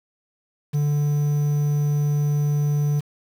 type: tone with quantisation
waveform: triangle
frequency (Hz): 146.6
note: D3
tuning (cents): -3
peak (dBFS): -16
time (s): 0.73-3.01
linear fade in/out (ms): 20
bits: 7
effects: none